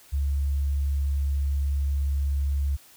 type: tone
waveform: sine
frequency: 70.1 Hz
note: C#2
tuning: 20 cents sharp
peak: -22 dBFS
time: 0.12-2.77 s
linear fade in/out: 20 ms
effects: white hiss -53 dBFS RMS until 2.96 s